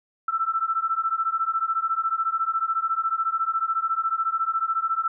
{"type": "beating tone pair", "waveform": "sine", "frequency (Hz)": [1322, 1336], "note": ["E6", "E6"], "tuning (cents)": [5, 23], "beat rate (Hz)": 14, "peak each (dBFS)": -25, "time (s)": [0.28, 5.08], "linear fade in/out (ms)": 5, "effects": []}